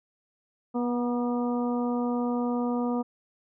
harmonic tone with a mistuned harmonic, 242.8 Hz, B3, 29 cents flat, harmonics 1 / 2 / 3 / 4 / 5, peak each -26 / -32 / -36 / -38 / -40 dBFS, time 0.74-3.03 s, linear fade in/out 20 ms, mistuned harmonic 4, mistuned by -22 cents, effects none

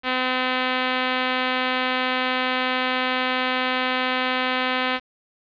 5% pulse tone, 255.5 Hz, C4, 41 cents flat, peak -9 dBFS, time 0.03-5 s, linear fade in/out 50 ms, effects resampled to 11025 Hz + 8-bit

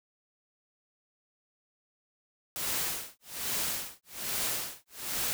white noise with tremolo, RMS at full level -31 dBFS, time 2.56-5.33 s, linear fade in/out 0 ms, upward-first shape sine, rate 1.2 Hz, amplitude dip 100%, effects none

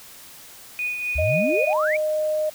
sine tone with tremolo, 2471 Hz, D#7, 13 cents flat, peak -22 dBFS, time 0.79-1.73 s, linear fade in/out 0 ms, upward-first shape triangle, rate 4 Hz, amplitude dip 50%
sine exponential sweep, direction up, 63.4 to 2437 Hz, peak -22 dBFS, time 1.15-1.97 s, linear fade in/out 10 ms
sine tone with pitch glide, 622.3 to 615.5 Hz, D#5 to D#5, 0 to -19 cents, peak -20 dBFS, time 1.18-2.5 s, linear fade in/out 10 ms, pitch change -19 cents, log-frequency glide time 1.29-1.56 s
effects white hiss -44 dBFS RMS until 2.54 s

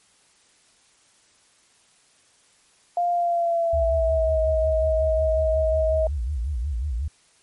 sine tone with pitch glide, 700 to 634.5 Hz, F5 to D#5, +4 to +34 cents, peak -19 dBFS, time 2.97-6.07 s, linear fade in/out 2 ms, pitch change -170 cents, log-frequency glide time 3.11-4.4 s
sine tone with vibrato, 65.4 Hz, C2, in tune, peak -23 dBFS, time 3.73-7.08 s, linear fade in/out 5 ms, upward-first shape sine, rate 5.5 Hz, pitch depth 270 cents each way
effects white hiss -59 dBFS RMS until 7.42 s + MP3 48 kbps

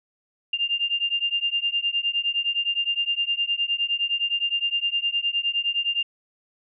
sine beating tone pair, 2794 / 2803.7 Hz, F7 / F7, 0 / +6 cents, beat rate 9.7 Hz, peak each -25 dBFS, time 0.53-6.03 s, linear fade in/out 5 ms, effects none

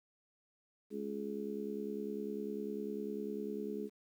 harmonic tone, 70 Hz, C#2, 18 cents sharp, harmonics 3 / 4 / 5 / 6, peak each -42 / -45 / -46 / -41 dBFS, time 0.9-3.9 s, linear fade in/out 50 ms, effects 11-bit

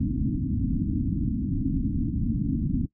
white low-pass noise, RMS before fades -26 dBFS, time 0-2.86 s, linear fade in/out 10 ms, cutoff 300 Hz, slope 96 dB/octave, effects noise-tail reverb RT60 0.1 s tail -17 dB re dry

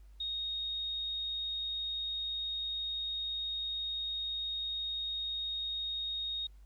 sine tone, 3729 Hz, A#7, in tune, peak -34 dBFS, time 0.2-6.47 s, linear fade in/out 5 ms, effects added 50 Hz sine -52 dBFS peak until 6.65 s + pink hiss -73 dBFS RMS until 6.65 s

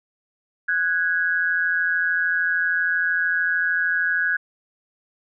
sine tone pair together, 1480 / 1653.1 Hz, F#6 / G#6, 0 / -8 cents, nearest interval major second, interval 192 cents, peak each -22 / -21 dBFS, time 0.68-4.37 s, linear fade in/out 10 ms, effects none

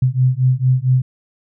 sine beating tone pair, 126.3 / 130.7 Hz, B2 / C3, +39 / -1 cents, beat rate 4.4 Hz, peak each -15 dBFS, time 0.02-1.02 s, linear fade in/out 5 ms, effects none

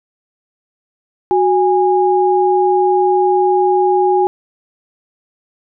sine tone pair together, 370 / 821.6 Hz, F#4 / G#5, 0 / -19 cents, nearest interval octave + major second, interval 1381 cents, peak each -12 / -13 dBFS, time 1.31-4.27 s, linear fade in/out 0 ms, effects none

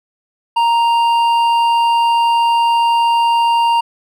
triangle tone with hard clipping, 932.3 Hz, A#5, in tune, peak -12 dBFS, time 0.56-3.81 s, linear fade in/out 10 ms, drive 11 dB, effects none

